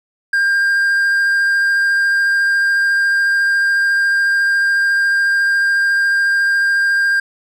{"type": "tone with vibrato", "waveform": "triangle", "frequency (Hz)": 1600, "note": "G6", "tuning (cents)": 35, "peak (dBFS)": -10, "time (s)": [0.33, 7.2], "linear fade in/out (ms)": 5, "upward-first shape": "triangle", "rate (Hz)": 14, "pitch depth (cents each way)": 10, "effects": []}